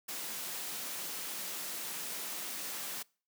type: high-pass noise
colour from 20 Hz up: white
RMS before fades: -40 dBFS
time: 0.08-3.03 s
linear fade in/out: 10 ms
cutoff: 150 Hz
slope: 48 dB/octave
effects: noise-tail reverb RT60 0.4 s tail -25 dB re dry